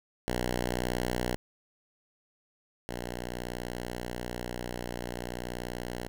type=tone pair in turn; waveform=5% pulse; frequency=61.1 / 60.47 Hz; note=B1 / B1; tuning=-18 / -36 cents; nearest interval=unison; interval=18 cents; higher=first; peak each=-18 / -24 dBFS; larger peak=first; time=0.28-1.36 / 2.89-6.08 s; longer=second; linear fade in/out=0 ms; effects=none